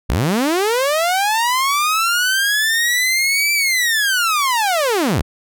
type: linear two-way sweep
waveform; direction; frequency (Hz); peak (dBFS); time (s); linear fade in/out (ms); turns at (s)
sawtooth; up then down; 41.2 to 2345 to 44.21; -11; 0.09-5.22; 10; 3.53
effects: none